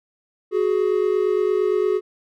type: tone pair together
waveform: triangle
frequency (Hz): 371.2 / 419.9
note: F#4 / G#4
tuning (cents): +6 / +19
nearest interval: major second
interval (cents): 213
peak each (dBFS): -18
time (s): 0.51-2.01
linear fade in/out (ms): 50
effects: none